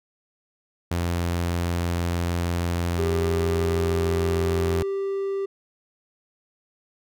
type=tone; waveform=sawtooth; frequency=86.3 Hz; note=F2; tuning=20 cents flat; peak=-19 dBFS; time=0.91-4.83 s; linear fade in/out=5 ms
type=tone with pitch glide; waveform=triangle; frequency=399.1 to 392.5 Hz; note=G4 to G4; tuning=+31 to +2 cents; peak=-22 dBFS; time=2.98-5.46 s; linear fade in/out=10 ms; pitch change=-29 cents; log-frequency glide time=3.62-4.61 s
effects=none